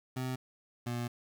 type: tone pair in turn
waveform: 25% pulse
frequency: 128.7 / 120.34 Hz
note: C3 / B2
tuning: -28 / -44 cents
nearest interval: minor second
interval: 116 cents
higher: first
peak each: -30 / -30 dBFS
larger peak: neither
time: 0.16-0.36 / 0.86-1.08 s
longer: second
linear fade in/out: 10 ms
effects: 11-bit